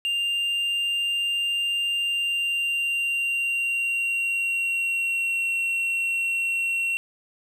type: tone with pitch glide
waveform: triangle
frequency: 2794 to 2729 Hz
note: F7 to F7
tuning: 0 to -41 cents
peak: -21 dBFS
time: 0.05-6.97 s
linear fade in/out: 0 ms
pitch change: -41 cents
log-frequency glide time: 1.94-5.52 s
effects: none